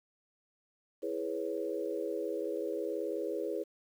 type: chord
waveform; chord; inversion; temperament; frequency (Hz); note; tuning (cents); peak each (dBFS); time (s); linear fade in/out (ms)
sine; C# minor seventh; first; equal; 329.6 / 415.3 / 493.9 / 554.4; E4 / G#4 / B4 / C#5; 0 / 0 / 0 / 0; -39 / -37 / -38 / -40; 1.02-3.64; 20
effects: 10-bit